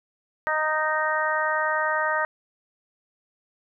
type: harmonic tone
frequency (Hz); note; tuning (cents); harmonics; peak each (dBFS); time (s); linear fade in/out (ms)
310; D#4; -6; 2 / 3 / 4 / 5 / 6; -28 / -28 / -28 / -28 / -28; 0.47-2.25; 0
effects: none